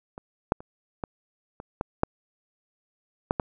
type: clicks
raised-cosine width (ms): 1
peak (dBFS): -25 / -6 / -28 / -16 / -24 / -13 / -6 / -8 / -11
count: 9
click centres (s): 0.179 / 0.521 / 0.605 / 1.038 / 1.601 / 1.811 / 2.034 / 3.309 / 3.398
effects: none